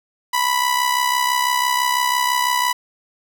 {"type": "tone with amplitude modulation", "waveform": "sawtooth", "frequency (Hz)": 987.8, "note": "B5", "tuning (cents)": 0, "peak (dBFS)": -10, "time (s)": [0.33, 2.73], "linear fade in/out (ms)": 10, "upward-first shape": "sine", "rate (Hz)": 66, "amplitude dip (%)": 60, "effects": []}